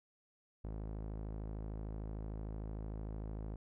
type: tone with low-pass filter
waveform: sawtooth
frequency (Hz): 53.3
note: G#1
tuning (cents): +46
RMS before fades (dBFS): -43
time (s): 0.64-3.56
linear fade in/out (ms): 5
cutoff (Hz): 720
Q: 0.7
effects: none